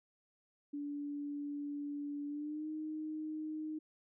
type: tone with pitch glide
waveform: sine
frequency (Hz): 289 to 309.7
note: D4 to D#4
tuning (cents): -28 to -8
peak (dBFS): -38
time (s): 0.73-3.79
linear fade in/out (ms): 10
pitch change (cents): +120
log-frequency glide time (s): 2.27-2.68
effects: none